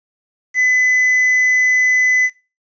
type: tone with quantisation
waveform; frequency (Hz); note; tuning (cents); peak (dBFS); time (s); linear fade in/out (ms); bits
triangle; 2010; B6; +30; -10; 0.54-2.3; 50; 6
effects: noise-tail reverb RT60 0.3 s tail -19 dB re dry + resampled to 16000 Hz